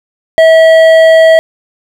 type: tone with hard clipping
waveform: sine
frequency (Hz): 647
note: E5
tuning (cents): -32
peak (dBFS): -3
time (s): 0.38-1.39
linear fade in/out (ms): 0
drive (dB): 9
effects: none